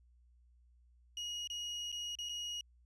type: tone with dropouts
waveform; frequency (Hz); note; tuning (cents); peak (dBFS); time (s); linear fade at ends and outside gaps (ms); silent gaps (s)
35% pulse; 2889; F#7; -42; -37; 1.17-2.61; 2; 1.474-1.5 / 1.918-1.925 / 2.153-2.187 / 2.289-2.293
effects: added 60 Hz sine -63 dBFS peak until 2.85 s + resampled to 24000 Hz